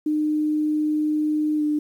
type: tone with pitch glide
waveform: sine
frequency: 304.2 to 299.7 Hz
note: D#4 to D4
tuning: -39 to +35 cents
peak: -19 dBFS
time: 0.06-1.79 s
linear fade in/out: 5 ms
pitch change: -26 cents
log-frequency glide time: 1.57-1.62 s
effects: 9-bit